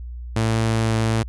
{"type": "tone", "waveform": "sawtooth", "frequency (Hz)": 112.3, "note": "A2", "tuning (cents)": 36, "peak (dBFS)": -14, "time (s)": [0.36, 1.23], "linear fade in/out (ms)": 5, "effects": ["added 60 Hz sine -30 dBFS peak until 1.28 s", "resampled to 24000 Hz"]}